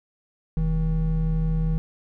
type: tone pair together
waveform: triangle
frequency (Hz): 42.6 / 160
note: F1 / D#3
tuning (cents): -42 / +49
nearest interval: octave + major seventh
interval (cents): 2291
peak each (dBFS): -21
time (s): 0.57-1.78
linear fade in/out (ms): 0
effects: none